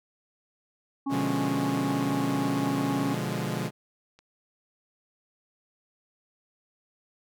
harmonic tone, 275.6 Hz, C#4, 10 cents flat, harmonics 1 / 3 / 4, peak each -27 / -37 / -39 dBFS, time 1.06-3.14 s, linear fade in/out 10 ms
sawtooth chord, B diminished seventh, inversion none, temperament equal, 123.47 / 146.83 / 174.61 / 207.7 Hz, B2 / D3 / F3 / Ab3, 0 / 0 / 0 / 0 cents, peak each -30 dBFS, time 1.09-3.71 s, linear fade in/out 50 ms
clicks, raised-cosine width 0.2 ms, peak -37 dBFS, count 2, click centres 3.681 / 4.19 s
effects none

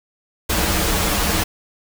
pink noise with comb filter, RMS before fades -19 dBFS, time 0.49-1.44 s, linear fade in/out 10 ms, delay 7.8 ms, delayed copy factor -0.7, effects none

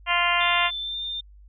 harmonic tone, 348.4 Hz, F4, 4 cents flat, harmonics 2 / 3 / 4 / 5 / 6 / 7 / 8 / 9, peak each -28 / -25 / -29 / -30 / -26 / -30 / -26 / -31 dBFS, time 0.06-0.71 s, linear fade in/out 50 ms
sine tone with pitch glide, 3534 to 3606 Hz, A7 to A7, +7 to +42 cents, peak -28 dBFS, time 0.4-1.21 s, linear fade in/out 10 ms, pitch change +35 cents, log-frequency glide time 0.8-0.98 s
effects added 50 Hz sine -46 dBFS peak until 1.48 s

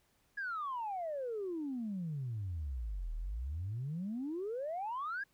sine exponential two-way sweep, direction down then up, 1687 to 37.59 to 1687 Hz, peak -35 dBFS, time 0.37-5.24 s, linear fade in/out 10 ms, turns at 3.14 s, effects tanh soft clip ceiling -32 dBFS + pink hiss -73 dBFS RMS until 5.33 s

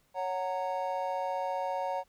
triangle chord, F# major, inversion second, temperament just, 555 / 740 / 925 Hz, C#5 / F#5 / A#5, +2 / 0 / -14 cents, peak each -33 dBFS, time 0.14-2.04 s, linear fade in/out 50 ms, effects pink hiss -70 dBFS RMS until 2.08 s

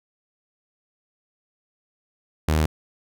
sawtooth tone, 77.78 Hz, D#2, in tune, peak -14 dBFS, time 2.48-2.66 s, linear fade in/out 5 ms, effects none

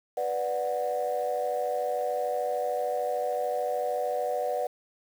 sine chord, B minor, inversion none, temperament equal with one note detuned, 493.9 / 587.3 / 734.5 Hz, B4 / D5 / F#5, 0 / 0 / -13 cents, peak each -30 dBFS, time 0.17-4.67 s, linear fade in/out 5 ms, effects tanh soft clip ceiling -19 dBFS + 8-bit

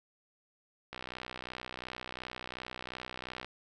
click train, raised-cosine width 0.3 ms, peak -24 dBFS, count 159, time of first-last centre 0.93-3.446 s, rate 62.8 Hz, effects none

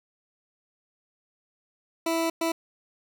20% pulse tone bursts at uneven times, 329.6 Hz, E4, in tune, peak -19 dBFS, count 2, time 2.06-2.3 / 2.41-2.52 s, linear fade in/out 5 ms, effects none

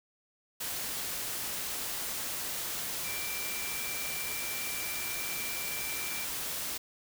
sine tone in noise, 2349 Hz, D7, in tune, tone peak -40 dBFS, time 3.04-6.25 s, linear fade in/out 10 ms, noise white, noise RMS -36 dBFS, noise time 0.6-6.78 s, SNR -7 dB, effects none

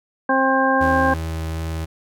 harmonic tone, 265.5 Hz, C4, 25 cents sharp, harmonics 1 / 2 / 3 / 4 / 6, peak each -21 / -21 / -21 / -21 / -21 dBFS, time 0.29-1.14 s, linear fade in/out 5 ms
35% pulse tone with vibrato, 80.7 Hz, E2, 36 cents flat, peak -22 dBFS, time 0.8-1.86 s, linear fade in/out 20 ms, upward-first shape triangle, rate 2.7 Hz, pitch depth 9 cents each way
effects none

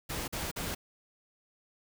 pink noise bursts, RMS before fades -36 dBFS, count 3, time 0.09-0.75 s, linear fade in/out 10 ms, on 190 ms, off 45 ms, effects none

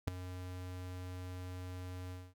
square tone with ADSR envelope, 91.1 Hz, F#2, 26 cents flat, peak -28 dBFS, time 0.07-2.34 s, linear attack 11 ms, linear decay 6 ms, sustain -15 dB, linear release 230 ms, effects none

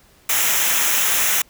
white noise with comb filter, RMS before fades -18 dBFS, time 0.29-1.42 s, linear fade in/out 5 ms, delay 0.22 ms, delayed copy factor -0.65, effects pink hiss -53 dBFS RMS until 1.49 s

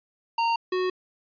square tone pair in turn, 923 / 368.4 Hz, A#5 / F#4, -17 / -7 cents, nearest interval octave + major third, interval 1590 cents, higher first, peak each -22 / -24 dBFS, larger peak first, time 0.38-0.56 / 0.72-0.9 s, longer neither, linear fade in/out 5 ms, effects resampled to 11025 Hz

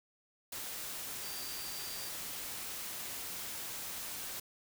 sine tone in noise, 4699 Hz, D8, in tune, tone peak -47 dBFS, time 1.23-2.09 s, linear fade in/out 5 ms, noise white, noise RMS -42 dBFS, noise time 0.52-4.4 s, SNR -8 dB, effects none

